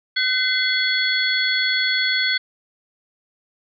sine tone cluster, 1518 / 2054 / 3378 / 4383 Hz, F#6 / C7 / G#7 / C#8, +44 / -33 / +29 / -20 cents, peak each -23 dBFS, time 0.16-2.38 s, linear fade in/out 10 ms, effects none

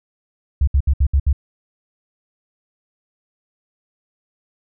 sine tone bursts, 69.3 Hz, C#2, in tune, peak -11 dBFS, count 6, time 0.61-1.329 s, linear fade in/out 5 ms, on 64 ms, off 67 ms, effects none

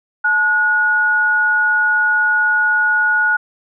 sine tone pair together, 863.4 / 1452 Hz, A5 / F#6, -33 / -33 cents, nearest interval major sixth, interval 900 cents, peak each -22 / -12 dBFS, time 0.24-3.37 s, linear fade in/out 10 ms, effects none

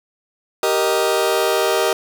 sawtooth chord, Eb major, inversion first, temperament just, 388.9 / 466.7 / 622.3 Hz, G4 / Bb4 / Eb5, -14 / +2 / 0 cents, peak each -16 dBFS, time 0.63-1.93 s, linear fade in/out 2 ms, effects none

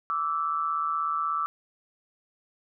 sine tone pair together, 1162 / 1318.5 Hz, D6 / E6, -19 / 0 cents, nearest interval major second, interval 219 cents, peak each -28 dBFS, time 0.1-1.46 s, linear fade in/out 0 ms, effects none

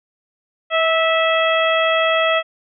harmonic tone with a mistuned harmonic, 654 Hz, E5, 14 cents flat, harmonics 1 / 2 / 3 / 4 / 5, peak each -17 / -20 / -22 / -23 / -24 dBFS, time 0.7-2.43 s, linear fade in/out 50 ms, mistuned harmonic 1, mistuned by -20 cents, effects none

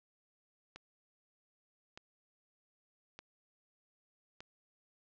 click train, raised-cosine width 0.2 ms, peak -30 dBFS, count 4, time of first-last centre 0.76-4.405 s, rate 0.823 Hz, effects low-pass 5000 Hz 12 dB/octave

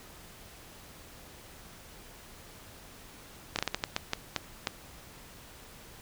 slowing click train, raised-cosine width 0.2 ms, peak -11 dBFS, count 10, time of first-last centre 3.56-4.671 s, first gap 28 ms, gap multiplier 1.35, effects pink hiss -51 dBFS RMS until 6.01 s

